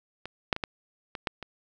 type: clicks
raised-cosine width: 0.3 ms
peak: -21 / -7 / -17 / -13 / -19 / -11 / -22 dBFS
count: 7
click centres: 0.256 / 0.528 / 0.564 / 0.638 / 1.152 / 1.272 / 1.427 s
effects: none